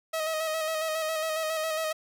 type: tone with vibrato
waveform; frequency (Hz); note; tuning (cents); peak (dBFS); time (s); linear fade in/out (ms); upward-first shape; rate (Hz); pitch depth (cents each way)
sawtooth; 634; D#5; +32; -24; 0.13-1.93; 10; square; 7.3; 28
effects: none